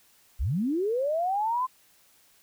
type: linear sweep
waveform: sine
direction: up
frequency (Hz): 41.2 to 1046.5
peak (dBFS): -24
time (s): 0.39-1.67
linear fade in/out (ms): 20
effects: white hiss -61 dBFS RMS until 2.42 s